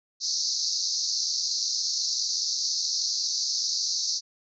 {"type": "band-pass noise", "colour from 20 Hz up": "pink", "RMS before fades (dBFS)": -28, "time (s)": [0.2, 4.21], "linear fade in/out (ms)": 50, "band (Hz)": [4200, 6300], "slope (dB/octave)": 96, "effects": []}